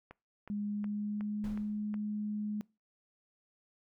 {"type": "click train", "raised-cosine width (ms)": 0.5, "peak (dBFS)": -33, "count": 6, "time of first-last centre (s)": [0.11, 1.942], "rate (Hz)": 2.73}
{"type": "tone with pitch glide", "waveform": "sine", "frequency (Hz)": [206.1, 209.9], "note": ["G#3", "G#3"], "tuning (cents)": [-13, 19], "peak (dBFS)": -33, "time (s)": [0.5, 2.61], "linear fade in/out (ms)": 0, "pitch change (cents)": 32, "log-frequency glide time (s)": [0.61, 1.51]}
{"type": "noise with exponential decay", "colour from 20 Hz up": "brown", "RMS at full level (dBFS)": -41, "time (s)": [1.44, 1.9], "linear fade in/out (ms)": 1, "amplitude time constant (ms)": 100}
{"effects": ["noise-tail reverb RT60 0.3 s tail -24 dB re dry"]}